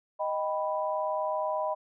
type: chord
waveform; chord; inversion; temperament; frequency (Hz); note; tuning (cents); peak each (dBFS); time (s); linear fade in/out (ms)
sine; Eb augmented; none; equal; 622.3 / 784 / 987.8; Eb5 / G5 / B5; 0 / 0 / 0; -30 / -35 / -32; 0.19-1.75; 20
effects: none